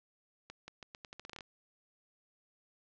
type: accelerating click train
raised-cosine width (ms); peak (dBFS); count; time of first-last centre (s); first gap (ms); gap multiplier
0.2; -29; 13; 0.5-1.408; 180; 0.82
effects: low-pass 6000 Hz 12 dB/octave